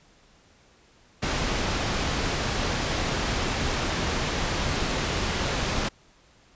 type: low-pass noise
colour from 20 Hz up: pink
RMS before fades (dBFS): -27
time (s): 1.22-5.89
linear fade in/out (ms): 10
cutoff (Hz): 6400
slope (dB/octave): 12
effects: pink hiss -58 dBFS RMS until 6.55 s + resampled to 16000 Hz